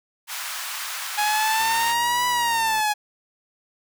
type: high-pass noise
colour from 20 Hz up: pink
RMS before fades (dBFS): -31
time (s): 0.27-1.95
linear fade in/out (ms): 50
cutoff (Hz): 1000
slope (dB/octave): 24
type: exponential two-way sweep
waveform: sawtooth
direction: up then down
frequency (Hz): 832 to 987.8 to 832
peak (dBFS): -16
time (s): 1.17-2.94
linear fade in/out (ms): 20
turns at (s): 2.27
type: click train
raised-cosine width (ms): 0.5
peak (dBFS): -26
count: 155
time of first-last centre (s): 1.6-2.803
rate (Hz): 128
effects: none